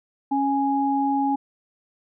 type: tone pair together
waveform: sine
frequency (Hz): 275.7 / 830.6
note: C#4 / G#5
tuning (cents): -9 / 0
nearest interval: octave + perfect fifth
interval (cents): 1909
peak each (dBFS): -22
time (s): 0.31-1.36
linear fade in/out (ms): 10
effects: none